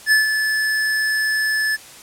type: tone with ADSR envelope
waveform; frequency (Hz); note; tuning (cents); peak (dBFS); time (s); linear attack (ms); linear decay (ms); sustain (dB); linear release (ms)
square; 1736; A6; -24; -11; 0.06-1.77; 58; 140; -7; 25
effects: white hiss -41 dBFS RMS until 2.02 s + low-pass 11000 Hz 12 dB/octave